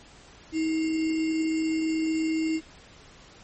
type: tone with sample-and-hold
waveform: sine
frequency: 318.8 Hz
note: D#4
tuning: 42 cents sharp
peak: -23 dBFS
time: 0.52-2.61 s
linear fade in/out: 50 ms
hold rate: 2450 Hz
effects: pink hiss -51 dBFS RMS until 3.43 s + MP3 32 kbps